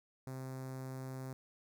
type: tone with notch filter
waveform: sawtooth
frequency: 131.1 Hz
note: C3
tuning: 4 cents sharp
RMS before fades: -44 dBFS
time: 0.27-1.33 s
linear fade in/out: 0 ms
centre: 3000 Hz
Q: 0.65
effects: none